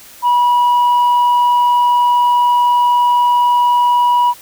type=tone; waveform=sine; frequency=972 Hz; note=B5; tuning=28 cents flat; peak=-6 dBFS; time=0.22-4.34 s; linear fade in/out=50 ms; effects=tanh soft clip ceiling -8 dBFS + white hiss -39 dBFS RMS until 4.41 s